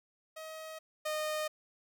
sawtooth tone pair in turn, 633 / 615 Hz, D#5 / D#5, +30 / -20 cents, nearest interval unison, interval 50 cents, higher first, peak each -39 / -29 dBFS, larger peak second, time 0.36-0.79 / 1.05-1.48 s, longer neither, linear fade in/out 10 ms, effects none

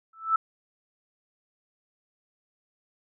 sine tone with exponential growth, 1318.5 Hz, E6, in tune, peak -16 dBFS, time 0.13-0.36 s, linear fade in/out 5 ms, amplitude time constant 49 ms, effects none

